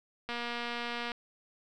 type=click train; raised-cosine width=0.3 ms; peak=-21 dBFS; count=198; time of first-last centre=0.29-1.118 s; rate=238 Hz; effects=none